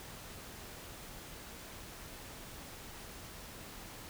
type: silence
effects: pink hiss -49 dBFS RMS until 4.09 s